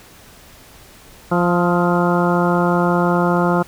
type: harmonic tone with a mistuned harmonic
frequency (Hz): 174.8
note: F3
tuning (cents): +2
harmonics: 1 / 2 / 3 / 4 / 5 / 6 / 7 / 8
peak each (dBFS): -17 / -20 / -22 / -23 / -24 / -25 / -25 / -26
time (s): 1.31-3.63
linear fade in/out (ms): 10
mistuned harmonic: 7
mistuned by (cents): +47
effects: pink hiss -44 dBFS RMS until 3.67 s